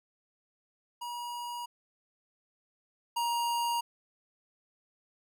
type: tone pair in turn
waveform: square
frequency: 959 / 943.6 Hz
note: A#5 / A#5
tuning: +49 / +21 cents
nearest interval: unison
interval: 28 cents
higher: first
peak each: -37 / -29 dBFS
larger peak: second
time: 1.01-1.66 / 3.16-3.81 s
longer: neither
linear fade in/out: 10 ms
effects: none